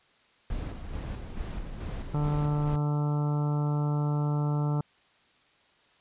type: noise with tremolo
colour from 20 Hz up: brown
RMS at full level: -34 dBFS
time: 0.5-2.76 s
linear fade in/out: 2 ms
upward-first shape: square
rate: 2.3 Hz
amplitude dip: 40%
type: harmonic tone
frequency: 147.5 Hz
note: D3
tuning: 8 cents sharp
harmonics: 1 / 2 / 3 / 4 / 5 / 6 / 7 / 8 / 9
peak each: -25 / -36 / -40 / -43 / -44 / -41 / -48 / -48 / -45 dBFS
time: 2.14-4.81 s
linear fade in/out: 2 ms
effects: white hiss -63 dBFS RMS until 6 s + resampled to 8000 Hz